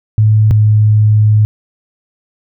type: tone pair in turn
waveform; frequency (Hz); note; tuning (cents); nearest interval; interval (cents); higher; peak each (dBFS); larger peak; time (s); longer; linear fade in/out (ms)
sine; 107.8 / 106.81; A2 / G#2; -35 / +49; unison; 16; first; -5; neither; 0.18-0.51 / 0.51-1.45; second; 0
effects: none